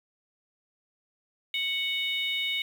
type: harmonic tone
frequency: 740 Hz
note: F#5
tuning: in tune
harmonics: 3 / 4 / 5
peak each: -31 / -32 / -31 dBFS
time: 1.54-2.62 s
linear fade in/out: 2 ms
effects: 8-bit